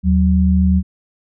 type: tone pair together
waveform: sine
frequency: 77.7 / 186.2 Hz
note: D#2 / F#3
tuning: -2 / +11 cents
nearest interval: octave + minor third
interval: 1513 cents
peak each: -13 dBFS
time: 0.03-0.83 s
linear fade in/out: 50 ms
effects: none